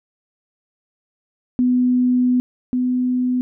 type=tone pair in turn; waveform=sine; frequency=249.5 / 250.9 Hz; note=B3 / B3; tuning=+18 / +28 cents; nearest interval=unison; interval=10 cents; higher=second; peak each=-13 / -16 dBFS; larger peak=first; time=1.59-2.4 / 2.73-3.41 s; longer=first; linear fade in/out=0 ms; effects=none